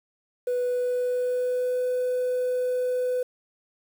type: tone with pitch glide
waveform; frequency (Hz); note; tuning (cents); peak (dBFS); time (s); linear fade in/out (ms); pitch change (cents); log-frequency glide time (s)
sine; 493.9 to 500.8; B4 to B4; 0 to +24; -21; 0.47-3.23; 5; +24; 0.64-1.83
effects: tanh soft clip ceiling -21 dBFS + 8-bit